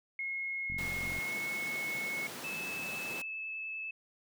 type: tone with pitch glide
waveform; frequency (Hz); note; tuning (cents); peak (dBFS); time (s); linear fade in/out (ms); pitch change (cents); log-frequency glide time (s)
sine; 2163 to 2192; C#7 to C#7; -43 to -20; -34; 0.19-2.27; 2; +23; 1.25-1.34
type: click train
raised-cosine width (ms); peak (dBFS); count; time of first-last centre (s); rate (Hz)
5; -33; 23; 0.7-1.187; 45.2
type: high-pass noise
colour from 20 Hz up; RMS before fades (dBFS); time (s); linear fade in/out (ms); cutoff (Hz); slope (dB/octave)
pink; -44; 0.78-3.22; 5; 150; 24
type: tone with vibrato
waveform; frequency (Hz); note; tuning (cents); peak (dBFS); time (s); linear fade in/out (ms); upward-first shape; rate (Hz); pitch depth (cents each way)
sine; 2612; E7; -17; -37; 2.44-3.91; 5; sine; 10; 9
effects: none